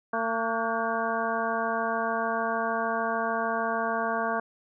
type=harmonic tone with a mistuned harmonic; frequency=226.7 Hz; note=A#3; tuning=48 cents flat; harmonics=1 / 2 / 3 / 4 / 5 / 6 / 7; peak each=-35 / -34 / -30 / -34 / -32 / -35 / -35 dBFS; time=0.13-4.4 s; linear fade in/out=5 ms; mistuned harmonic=6; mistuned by=+100 cents; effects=none